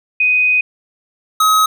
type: tone pair in turn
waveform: sine / square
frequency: 2498 / 1271.6 Hz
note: D#7 / D#6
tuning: +6 / +37 cents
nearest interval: octave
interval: 1169 cents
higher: first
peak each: -10 dBFS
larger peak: neither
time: 0.2-0.61 / 1.4-1.66 s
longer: first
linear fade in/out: 5 ms
effects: none